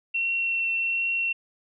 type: tone with vibrato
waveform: sine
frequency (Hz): 2717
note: F7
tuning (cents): -48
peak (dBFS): -23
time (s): 0.14-1.33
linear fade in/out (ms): 10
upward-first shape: triangle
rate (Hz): 1.3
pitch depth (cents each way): 10
effects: none

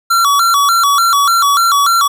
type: tone with vibrato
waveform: square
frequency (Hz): 1244.5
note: D#6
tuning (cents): 0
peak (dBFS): -9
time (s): 0.1-2.08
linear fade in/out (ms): 10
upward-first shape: square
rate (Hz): 3.4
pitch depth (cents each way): 160
effects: none

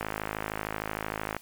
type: click train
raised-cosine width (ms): 0.5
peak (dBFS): -15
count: 73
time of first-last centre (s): 0.01-1.366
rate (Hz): 53.1
effects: white hiss -54 dBFS RMS until 1.41 s + MP3 96 kbps

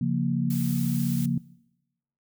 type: chord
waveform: sine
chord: Bb minor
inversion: first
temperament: equal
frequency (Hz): 138.59 / 174.61 / 233.1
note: Db3 / F3 / Bb3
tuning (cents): 0 / 0 / 0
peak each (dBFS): -27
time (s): 0.01-1.38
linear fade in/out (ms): 5
type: noise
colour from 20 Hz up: blue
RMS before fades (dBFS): -39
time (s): 0.5-1.26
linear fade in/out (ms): 5
effects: noise-tail reverb RT60 0.9 s tail -21 dB re dry

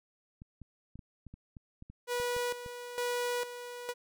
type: clicks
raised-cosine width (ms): 5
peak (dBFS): -35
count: 12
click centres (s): 0.419 / 0.617 / 0.956 / 0.992 / 1.267 / 1.34 / 1.568 / 1.824 / 1.9 / 2.2 / 2.365 / 2.662
type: tone with tremolo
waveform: sawtooth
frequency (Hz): 487.2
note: B4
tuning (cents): -24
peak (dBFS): -27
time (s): 2.07-3.94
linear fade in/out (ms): 50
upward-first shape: square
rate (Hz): 1.1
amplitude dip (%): 70
effects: none

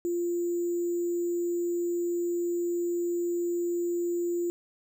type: tone with sample-and-hold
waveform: sine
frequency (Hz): 346.9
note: F4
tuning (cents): -12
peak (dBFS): -26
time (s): 0.05-4.5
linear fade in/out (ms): 0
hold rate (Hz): 7350
effects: none

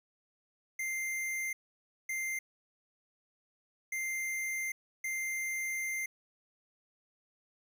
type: tone bursts at uneven times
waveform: square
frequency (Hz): 2093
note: C7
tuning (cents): 0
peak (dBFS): -34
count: 4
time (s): 0.79-1.53 / 2.09-2.39 / 3.92-4.72 / 5.04-6.06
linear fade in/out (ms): 5
effects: none

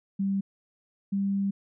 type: tone pair in turn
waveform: sine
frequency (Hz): 196 / 197.59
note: G3 / G3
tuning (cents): 0 / +14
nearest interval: unison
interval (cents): 14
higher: second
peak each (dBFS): -24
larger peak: neither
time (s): 0.19-0.41 / 1.12-1.51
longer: second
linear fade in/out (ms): 10
effects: none

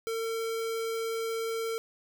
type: tone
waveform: square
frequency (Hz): 452.8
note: A4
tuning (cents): +50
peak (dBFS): -31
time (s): 0.07-1.78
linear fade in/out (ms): 0
effects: none

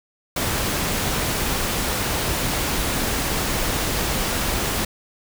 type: noise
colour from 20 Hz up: pink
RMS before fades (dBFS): -23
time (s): 0.36-4.85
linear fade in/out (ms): 5
effects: none

